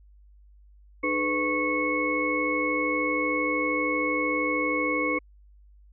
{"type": "tone cluster", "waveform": "sine", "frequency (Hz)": [302.8, 426.4, 499.3, 1100, 2198], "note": ["D#4", "G#4", "B4", "C#6", "C#7"], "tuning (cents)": [-47, 46, 19, -14, -15], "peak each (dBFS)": [-29, -36, -30, -31, -27], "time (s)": [1.03, 5.19], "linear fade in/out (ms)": 10, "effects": ["added 50 Hz sine -51 dBFS peak until 5.92 s"]}